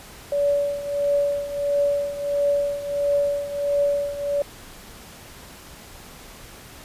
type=tone with tremolo; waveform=sine; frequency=572 Hz; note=D5; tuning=46 cents flat; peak=-16 dBFS; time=0.32-4.42 s; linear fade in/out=2 ms; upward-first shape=triangle; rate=1.5 Hz; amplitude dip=80%; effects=pink hiss -43 dBFS RMS until 6.84 s + resampled to 32000 Hz